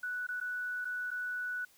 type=tone with dropouts; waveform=sine; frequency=1480 Hz; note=F#6; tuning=in tune; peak=-34 dBFS; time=0.03-1.65 s; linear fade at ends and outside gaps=5 ms; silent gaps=0.268-0.287 / 0.402-0.411 / 0.847-0.852 / 1.106-1.113 s; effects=white hiss -64 dBFS RMS until 1.77 s